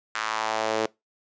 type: tone with high-pass filter sweep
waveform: sawtooth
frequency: 110 Hz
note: A2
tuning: in tune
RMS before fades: -27 dBFS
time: 0.15-0.86 s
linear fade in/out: 0 ms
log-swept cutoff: 1400 to 430 Hz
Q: 2.1
effects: noise-tail reverb RT60 0.2 s tail -23 dB re dry + resampled to 16000 Hz